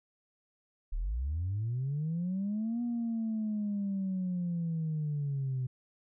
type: linear two-way sweep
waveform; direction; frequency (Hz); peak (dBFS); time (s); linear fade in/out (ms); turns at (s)
sine; up then down; 32.4 to 240.6 to 126; -29; 0.92-5.67; 10; 2.82
effects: tanh soft clip ceiling -27 dBFS